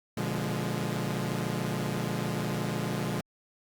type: chord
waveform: sawtooth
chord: B diminished seventh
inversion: none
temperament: equal with one note detuned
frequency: 120.58 / 146.83 / 174.61 / 207.7 Hz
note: B2 / D3 / F3 / Ab3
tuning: -41 / 0 / 0 / 0 cents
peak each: -31 dBFS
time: 0.17-3.21 s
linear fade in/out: 5 ms
effects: Opus 48 kbps